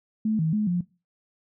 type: tone with pitch steps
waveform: sine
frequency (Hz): 217.3 / 159.4 / 212 / 176.5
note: A3 / D#3 / G#3 / F3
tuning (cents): -21 / +42 / +36 / +19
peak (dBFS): -21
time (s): 0.25-0.81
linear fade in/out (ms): 5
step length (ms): 140
effects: noise-tail reverb RT60 0.3 s tail -21 dB re dry